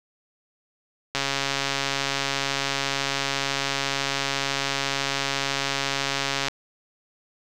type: click train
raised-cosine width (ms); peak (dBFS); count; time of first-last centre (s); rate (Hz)
0.2; -7; 737; 1.15-6.483; 138
effects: none